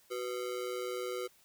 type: ring-modulated tone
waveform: square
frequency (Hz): 433.4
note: A4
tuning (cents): -26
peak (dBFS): -33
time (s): 0.1-1.28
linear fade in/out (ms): 20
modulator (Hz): 59.9
effects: white hiss -65 dBFS RMS until 1.44 s